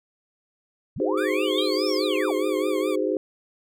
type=linear two-way sweep; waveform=sine; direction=up then down; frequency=66.3 to 5580 to 427.1 Hz; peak=-29 dBFS; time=0.96-2.33 s; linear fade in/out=5 ms; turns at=1.92 s
type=chord; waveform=sine; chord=Ab dominant seventh; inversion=second; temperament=just; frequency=311.5 / 373.8 / 415.3 / 519.1 Hz; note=Eb4 / Gb4 / Ab4 / C5; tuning=+2 / +18 / 0 / -14 cents; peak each=-27 dBFS; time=1-3.17 s; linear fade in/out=2 ms
type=tone with vibrato; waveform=20% pulse; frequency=1134 Hz; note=C#6; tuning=39 cents sharp; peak=-29 dBFS; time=1.17-2.96 s; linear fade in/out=10 ms; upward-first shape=triangle; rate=4.8 Hz; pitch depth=140 cents each way
type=tone with exponential decay; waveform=sine; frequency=3213 Hz; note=G7; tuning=42 cents sharp; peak=-21 dBFS; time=1.58-1.74 s; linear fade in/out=5 ms; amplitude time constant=33 ms
effects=none